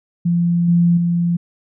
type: tone with level steps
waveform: sine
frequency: 172.1 Hz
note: F3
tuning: 25 cents flat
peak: -13 / -10 / -14 dBFS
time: 0.25-1.37 s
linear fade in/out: 10 ms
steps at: 0.68 / 0.97 s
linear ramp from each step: 5 ms
effects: none